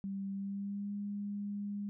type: tone with pitch glide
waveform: sine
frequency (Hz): 196 to 203.5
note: G3 to G#3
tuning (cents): 0 to -35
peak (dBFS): -36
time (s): 0.04-1.89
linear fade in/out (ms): 0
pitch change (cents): +65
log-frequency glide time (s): 0.32-0.93
effects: none